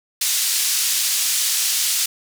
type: band-pass noise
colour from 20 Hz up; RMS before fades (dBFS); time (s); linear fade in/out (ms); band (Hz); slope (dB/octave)
pink; -20; 0.21-2.06; 5; 4400 to 13000; 12
effects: none